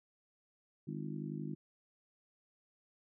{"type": "harmonic tone with a mistuned harmonic", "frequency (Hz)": 51.2, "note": "G#1", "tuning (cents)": -24, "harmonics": [3, 4, 5, 6, 7], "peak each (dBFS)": [-42, -44, -46, -48, -49], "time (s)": [0.87, 1.55], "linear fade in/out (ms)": 10, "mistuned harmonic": 7, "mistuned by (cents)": -67, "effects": []}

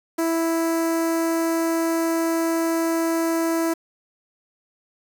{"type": "tone with notch filter", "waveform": "sawtooth", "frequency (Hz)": 329.6, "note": "E4", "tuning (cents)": 0, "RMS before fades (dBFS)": -22, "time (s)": [0.18, 3.74], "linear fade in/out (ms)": 10, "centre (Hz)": 3300, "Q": 0.77, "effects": ["7-bit"]}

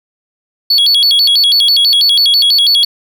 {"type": "tone with vibrato", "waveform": "triangle", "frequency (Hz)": 3847, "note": "B7", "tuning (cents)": -46, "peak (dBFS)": -5, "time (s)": [0.7, 2.85], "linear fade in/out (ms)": 5, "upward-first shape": "square", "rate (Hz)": 6.1, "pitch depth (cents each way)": 250, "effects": []}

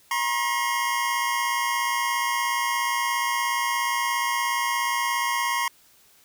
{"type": "tone pair together", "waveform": "25% pulse", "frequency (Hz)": [955, 1072], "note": ["A#5", "C6"], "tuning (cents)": [42, 42], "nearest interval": "major second", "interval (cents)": 200, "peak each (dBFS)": -22, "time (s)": [0.11, 5.68], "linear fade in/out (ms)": 2, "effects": ["white hiss -57 dBFS RMS until 6.24 s"]}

